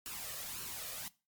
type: noise with flanger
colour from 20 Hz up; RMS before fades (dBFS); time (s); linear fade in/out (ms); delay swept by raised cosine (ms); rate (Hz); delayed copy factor
white; -43; 0.06-1.08; 0; 0.7 to 1.7; 1.8; +0.6
effects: noise-tail reverb RT60 0.3 s tail -20 dB re dry + MP3 96 kbps